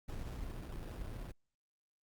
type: noise with sample-and-hold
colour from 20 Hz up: brown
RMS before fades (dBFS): -43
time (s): 0.08-1.32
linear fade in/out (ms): 10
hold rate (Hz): 2100
effects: Opus 48 kbps